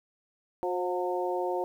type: harmonic tone with a mistuned harmonic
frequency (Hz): 180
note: F#3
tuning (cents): -47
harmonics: 2 / 3 / 4 / 5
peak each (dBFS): -31 / -33 / -34 / -35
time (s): 0.63-1.64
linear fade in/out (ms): 0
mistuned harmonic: 3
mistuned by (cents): -25
effects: 10-bit